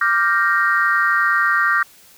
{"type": "chord", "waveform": "sine", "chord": "G minor seventh", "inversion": "second", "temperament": "equal", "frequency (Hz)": [1174.7, 1396.9, 1568, 1864.7], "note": ["D6", "F6", "G6", "Bb6"], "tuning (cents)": [0, 0, 0, 0], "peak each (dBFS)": -19, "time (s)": [0.01, 1.83], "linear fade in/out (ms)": 5, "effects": ["tanh soft clip ceiling -4 dBFS", "white hiss -48 dBFS RMS until 2.17 s"]}